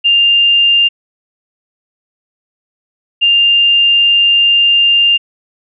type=tone pair in turn; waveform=sine; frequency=2799 / 2799 Hz; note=F7 / F7; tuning=+3 / +3 cents; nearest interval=unison; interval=0 cents; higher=neither; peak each=-6 dBFS; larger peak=neither; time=0.04-0.89 / 3.21-5.18 s; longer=second; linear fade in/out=20 ms; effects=none